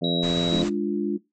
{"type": "harmonic tone", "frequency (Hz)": 85.5, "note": "F2", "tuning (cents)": -36, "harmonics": [2, 3, 4, 5, 6, 7, 8], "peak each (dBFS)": [-26, -28, -32, -32, -35, -33, -37], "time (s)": [0.01, 0.65], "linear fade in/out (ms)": 20}
{"type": "tone", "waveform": "sine", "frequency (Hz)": 3859, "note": "B7", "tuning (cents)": -41, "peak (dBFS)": -26, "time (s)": [0.04, 0.62], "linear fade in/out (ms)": 2}
{"type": "low-pass noise", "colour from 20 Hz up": "pink", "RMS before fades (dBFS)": -35, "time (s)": [0.22, 0.7], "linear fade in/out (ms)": 20, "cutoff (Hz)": 7900, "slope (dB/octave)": 96}
{"type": "chord", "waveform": "sine", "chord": "D diminished", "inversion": "second", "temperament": "equal", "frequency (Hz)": [207.7, 293.7, 349.2], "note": ["Ab3", "D4", "F4"], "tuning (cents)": [0, 0, 0], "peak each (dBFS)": -27, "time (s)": [0.51, 1.18], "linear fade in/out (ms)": 20}
{"effects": ["noise-tail reverb RT60 0.2 s tail -20 dB re dry"]}